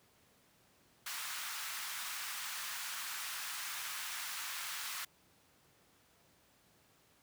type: high-pass noise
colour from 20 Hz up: pink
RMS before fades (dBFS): -42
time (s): 1.06-5.05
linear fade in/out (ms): 5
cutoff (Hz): 1100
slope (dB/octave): 24
effects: pink hiss -68 dBFS RMS until 7.22 s + high-pass 80 Hz 12 dB/octave